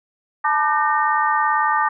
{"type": "tone cluster", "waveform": "sine", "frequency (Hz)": [872, 950, 1196, 1527, 1839], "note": ["A5", "A#5", "D6", "G6", "A#6"], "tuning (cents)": [-16, 33, 31, -46, -24], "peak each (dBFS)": [-20, -27, -19, -27, -24], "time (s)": [0.44, 1.89], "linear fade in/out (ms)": 10, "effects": []}